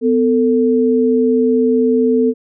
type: tone pair together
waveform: sine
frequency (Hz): 250.9 / 446.1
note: B3 / A4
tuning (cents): +28 / +24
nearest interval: minor seventh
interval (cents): 996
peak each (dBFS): -13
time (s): 0.01-2.34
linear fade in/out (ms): 50
effects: none